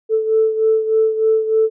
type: beating tone pair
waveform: sine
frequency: 440 / 443.3 Hz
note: A4 / A4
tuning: 0 / +13 cents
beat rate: 3.3 Hz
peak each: -13 / -19 dBFS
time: 0.09-1.7 s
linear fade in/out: 50 ms
effects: tanh soft clip ceiling -5 dBFS